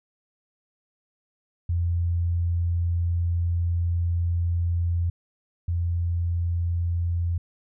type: tone pair in turn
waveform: sine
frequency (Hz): 85.9 / 85.9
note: F2 / F2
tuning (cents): -28 / -28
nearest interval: unison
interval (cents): 0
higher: neither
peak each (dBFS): -21 / -22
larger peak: first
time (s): 1.69-5.1 / 5.68-7.38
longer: first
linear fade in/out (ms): 5
effects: none